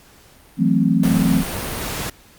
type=chord; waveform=sine; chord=F# half-diminished seventh; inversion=third; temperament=equal; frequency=164.81 / 185 / 220 / 261.6 Hz; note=E3 / F#3 / A3 / C4; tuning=0 / 0 / 0 / 0 cents; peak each=-19 dBFS; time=0.57-1.44 s; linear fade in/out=50 ms
type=noise; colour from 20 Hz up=pink; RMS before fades=-26 dBFS; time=1.03-2.1 s; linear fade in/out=5 ms
effects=pink hiss -49 dBFS RMS until 2.38 s + Opus 48 kbps